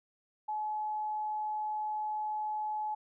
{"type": "tone", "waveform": "sine", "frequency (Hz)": 853, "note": "G#5", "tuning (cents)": 46, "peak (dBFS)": -32, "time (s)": [0.48, 2.95], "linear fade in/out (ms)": 10, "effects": []}